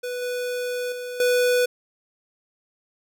square tone with level steps, 493.9 Hz, B4, in tune, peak -28 / -26 / -31 / -18 dBFS, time 0.03-1.66 s, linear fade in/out 10 ms, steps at 0.22 / 0.92 / 1.2 s, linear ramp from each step 2 ms, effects none

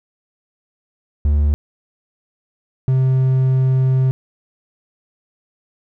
triangle tone pair in turn, 73.42 / 130.82 Hz, D2 / C3, 0 / 0 cents, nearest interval minor seventh, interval 1000 cents, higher second, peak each -10 dBFS, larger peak neither, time 1.25-1.54 / 2.88-4.11 s, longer second, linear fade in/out 0 ms, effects none

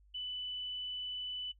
sine tone, 2989 Hz, F#7, 17 cents sharp, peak -38 dBFS, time 0.14-1.52 s, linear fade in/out 10 ms, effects noise-tail reverb RT60 0.1 s tail -17 dB re dry + added 50 Hz sine -61 dBFS peak until 1.59 s

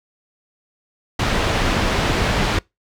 pink low-pass noise, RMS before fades -19 dBFS, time 1.19-2.59 s, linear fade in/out 5 ms, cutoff 4000 Hz, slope 12 dB/octave, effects noise-tail reverb RT60 0.2 s tail -25 dB re dry

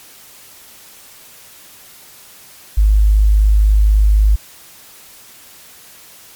sine tone, 51.91 Hz, G#1, in tune, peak -7 dBFS, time 2.77-4.36 s, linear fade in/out 10 ms, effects white hiss -41 dBFS RMS until 6.35 s + MP3 96 kbps

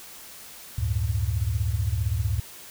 sine tone cluster, 73.2 / 94.9 / 110.4 Hz, D2 / F#2 / A2, -5 / +44 / +6 cents, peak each -27 dBFS, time 0.78-2.4 s, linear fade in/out 5 ms, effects white hiss -44 dBFS RMS until 2.7 s

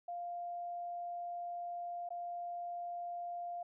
sine tone with dropouts, 698.5 Hz, F5, in tune, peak -39 dBFS, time 0.08-3.63 s, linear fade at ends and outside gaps 5 ms, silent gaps 2.09-2.104 s, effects none

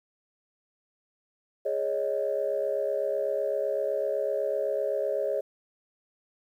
sine chord, Ab suspended fourth, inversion none, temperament equal, 415.3 / 554.4 / 622.3 Hz, Ab4 / Db5 / Eb5, 0 / 0 / 0 cents, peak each -31 / -28 / -30 dBFS, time 1.65-5.41 s, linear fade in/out 10 ms, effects tanh soft clip ceiling -17 dBFS + 10-bit

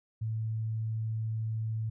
sine tone, 110.8 Hz, A2, 13 cents sharp, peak -30 dBFS, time 0.21-1.9 s, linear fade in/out 10 ms, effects none

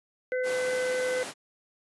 harmonic tone, 507 Hz, B4, 45 cents sharp, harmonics 1 / 3 / 4, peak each -26 / -36 / -38 dBFS, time 0.32-1.23 s, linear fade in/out 0 ms
pink noise, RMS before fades -36 dBFS, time 0.43-1.34 s, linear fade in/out 50 ms
effects high-pass 300 Hz 12 dB/octave + resampled to 24000 Hz

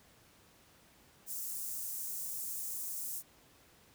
white high-pass noise, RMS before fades -40 dBFS, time 1.26-3.23 s, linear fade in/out 50 ms, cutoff 6800 Hz, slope 24 dB/octave, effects pink hiss -63 dBFS RMS until 3.94 s + high-pass 60 Hz 12 dB/octave

